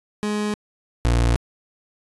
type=tone pair in turn; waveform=30% pulse; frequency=209.5 / 58.79 Hz; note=G#3 / A#1; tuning=+15 / +15 cents; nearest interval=octave + minor seventh; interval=2200 cents; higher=first; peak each=-19 / -13 dBFS; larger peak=second; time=0.23-0.54 / 1.05-1.36 s; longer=neither; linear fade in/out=0 ms; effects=resampled to 24000 Hz

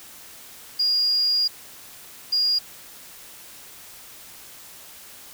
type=tone bursts at uneven times; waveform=sine; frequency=4842 Hz; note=D#8; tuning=48 cents flat; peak=-18 dBFS; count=2; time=0.79-1.48 / 2.32-2.59 s; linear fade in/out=10 ms; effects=white hiss -44 dBFS RMS until 5.33 s

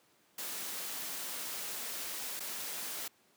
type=noise with dropouts; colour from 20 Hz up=white; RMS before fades=-40 dBFS; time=0.38-3.08 s; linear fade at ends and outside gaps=5 ms; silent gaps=2.396-2.403 s; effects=pink hiss -68 dBFS RMS until 3.36 s + high-pass 200 Hz 12 dB/octave

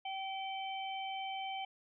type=harmonic tone; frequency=772 Hz; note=G5; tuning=27 cents flat; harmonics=1 / 3 / 4; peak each=-39 / -46 / -45 dBFS; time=0.05-1.65 s; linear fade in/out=5 ms; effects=none

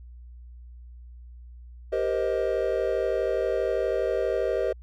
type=chord; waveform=triangle; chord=C minor seventh; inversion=second; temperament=just; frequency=392.4 / 470.9 / 523.3 / 627.9 Hz; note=G4 / Bb4 / C5 / Eb5; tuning=+2 / +18 / 0 / +16 cents; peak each=-27 dBFS; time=1.92-4.73 s; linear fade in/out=10 ms; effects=added 60 Hz sine -42 dBFS peak until 4.82 s

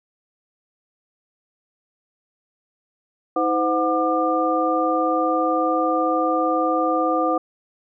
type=tone cluster; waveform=sine; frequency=319.3 / 513 / 730 / 1197 Hz; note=D#4 / C5 / F#5 / D6; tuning=+45 / -34 / -24 / +33 cents; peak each=-23 dBFS; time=3.36-7.38 s; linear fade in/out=5 ms; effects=none

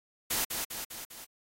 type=noise with echo; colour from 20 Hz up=white; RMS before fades=-30 dBFS; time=0.3-0.45 s; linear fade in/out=10 ms; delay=200 ms; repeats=4; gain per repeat=-4 dB; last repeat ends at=1.25 s; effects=AAC 48 kbps

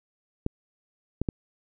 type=clicks; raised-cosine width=3 ms; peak=-13 dBFS; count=3; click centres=0.464 / 1.216 / 1.288 s; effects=none

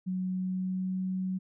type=tone with pitch glide; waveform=sine; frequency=185 to 186.72 Hz; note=F#3 to F#3; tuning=0 to +16 cents; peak=-29 dBFS; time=0.06-1.39 s; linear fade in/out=20 ms; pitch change=+16 cents; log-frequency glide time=0.29-1 s; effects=none

